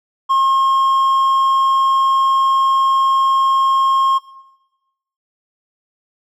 sine tone with hard clipping, 1074 Hz, C6, 45 cents sharp, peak -12 dBFS, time 0.29-4.19 s, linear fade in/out 20 ms, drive 3 dB, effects noise-tail reverb RT60 1.0 s tail -18 dB re dry

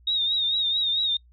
sine tone with vibrato, 3729 Hz, A#7, in tune, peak -21 dBFS, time 0.07-1.17 s, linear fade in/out 5 ms, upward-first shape triangle, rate 4.5 Hz, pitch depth 79 cents each way, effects noise-tail reverb RT60 0.1 s tail -22 dB re dry + added 60 Hz sine -52 dBFS peak until 1.32 s

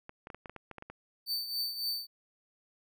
clicks, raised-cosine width 0.5 ms, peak -29 dBFS, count 11, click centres 0.094 / 0.271 / 0.302 / 0.346 / 0.458 / 0.496 / 0.563 / 0.713 / 0.783 / 0.824 / 0.9 s
45% pulse tone with tremolo, 4561 Hz, C#8, 49 cents sharp, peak -29 dBFS, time 1.26-2.07 s, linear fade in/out 50 ms, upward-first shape triangle, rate 3.6 Hz, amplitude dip 70%
effects none

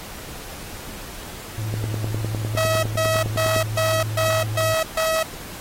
triangle tone with vibrato, 108.3 Hz, A2, 27 cents flat, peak -22 dBFS, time 1.58-4.74 s, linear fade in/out 0 ms, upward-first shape square, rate 15 Hz, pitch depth 43 cents each way
click train, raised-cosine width 2 ms, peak -15 dBFS, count 19, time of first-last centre 1.74-3.564 s, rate 9.87 Hz
sawtooth tone bursts, 643 Hz, E5, 43 cents flat, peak -15 dBFS, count 7, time 2.57-5.23 s, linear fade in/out 5 ms, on 260 ms, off 140 ms
effects pink hiss -37 dBFS RMS until 5.6 s + AAC 48 kbps

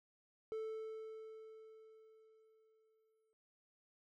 triangle tone with exponential decay, 440 Hz, A4, in tune, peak -37 dBFS, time 0.52-3.33 s, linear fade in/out 0 ms, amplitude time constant 610 ms, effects none

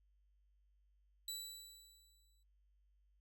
20% pulse tone with exponential decay, 3951 Hz, B7, in tune, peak -35 dBFS, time 1.28-2.43 s, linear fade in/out 2 ms, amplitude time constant 250 ms, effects noise-tail reverb RT60 0.1 s tail -21 dB re dry + added 50 Hz sine -70 dBFS peak until 3.2 s

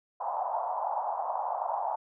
white band-pass noise, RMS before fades -32 dBFS, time 0.2-1.96 s, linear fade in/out 10 ms, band 680 to 940 Hz, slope 48 dB/octave, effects none

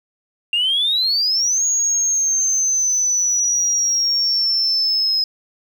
sine exponential two-way sweep, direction up then down, 2762 to 6680 to 5100 Hz, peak -14 dBFS, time 0.53-5.24 s, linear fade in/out 2 ms, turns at 1.65 s, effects tanh soft clip ceiling -11 dBFS + 8-bit

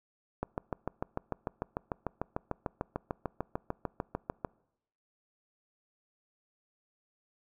click train, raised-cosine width 1 ms, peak -18 dBFS, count 28, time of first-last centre 0.43-4.448 s, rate 6.72 Hz, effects noise-tail reverb RT60 0.8 s tail -25 dB re dry

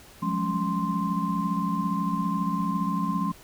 sine tone cluster, 176 / 190.6 / 208.3 / 276.2 / 1046 Hz, F3 / G3 / G#3 / C#4 / C6, +14 / -48 / +5 / -6 / -1 cents, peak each -29 / -33 / -30 / -33 / -29 dBFS, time 0.22-3.32 s, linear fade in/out 10 ms, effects pink hiss -50 dBFS RMS until 3.43 s

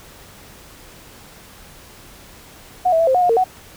sine tone with pitch steps, 729 / 652 / 662 / 524 / 725 / 713 / 458 / 743 Hz, F#5 / E5 / E5 / C5 / F#5 / F5 / A#4 / F#5, -26 / -19 / +7 / +2 / -35 / +36 / -31 / +7 cents, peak -12 dBFS, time 2.85-3.442 s, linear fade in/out 10 ms, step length 74 ms, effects pink hiss -43 dBFS RMS until 3.76 s

